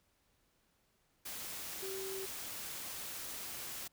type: tone in noise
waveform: sine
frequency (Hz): 384.8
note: G4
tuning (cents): -32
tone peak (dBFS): -41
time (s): 1.82-2.26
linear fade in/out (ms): 10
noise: white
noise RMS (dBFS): -44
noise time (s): 1.25-3.88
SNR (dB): 0
effects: pink hiss -75 dBFS RMS until 3.92 s